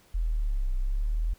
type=linear two-way sweep; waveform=sine; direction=down then up; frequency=42.49 to 31 to 42.49 Hz; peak=-24 dBFS; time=0.14-1.34 s; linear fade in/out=10 ms; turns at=0.74 s; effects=pink hiss -60 dBFS RMS until 1.38 s